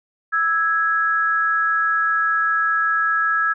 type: tone pair together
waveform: sine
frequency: 1316.1 / 1661.2 Hz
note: E6 / G#6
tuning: -3 / 0 cents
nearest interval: major third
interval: 403 cents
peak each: -19 dBFS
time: 0.32-3.54 s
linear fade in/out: 20 ms
effects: none